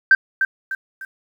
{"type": "tone with echo", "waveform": "sine", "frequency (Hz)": 1562, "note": "G6", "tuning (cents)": -7, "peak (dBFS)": -6, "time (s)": [0.11, 0.15], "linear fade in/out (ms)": 2, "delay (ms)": 300, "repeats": 3, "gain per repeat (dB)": -8, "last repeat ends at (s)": 1.05, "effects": ["tanh soft clip ceiling -3 dBFS", "8-bit"]}